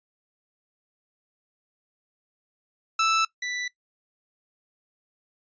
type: tone pair in turn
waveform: sawtooth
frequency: 1318.5 / 1975.5 Hz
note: E6 / B6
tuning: 0 / 0 cents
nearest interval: perfect fifth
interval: 700 cents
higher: second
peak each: -16 / -25 dBFS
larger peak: first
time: 2.99-3.25 / 3.42-3.68 s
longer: neither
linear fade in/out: 5 ms
effects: noise-tail reverb RT60 0.1 s tail -19 dB re dry + resampled to 16000 Hz